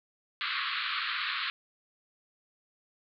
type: band-pass noise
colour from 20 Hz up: pink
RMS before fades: -33 dBFS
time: 0.41-1.5 s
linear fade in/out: 0 ms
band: 1100 to 4400 Hz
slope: 96 dB/octave
effects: none